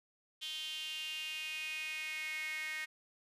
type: tone with high-pass filter sweep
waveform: sawtooth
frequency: 311.1 Hz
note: D#4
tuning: in tune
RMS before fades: -41 dBFS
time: 0.41-2.86 s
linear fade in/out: 20 ms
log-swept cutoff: 3200 to 2000 Hz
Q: 7.3
effects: resampled to 32000 Hz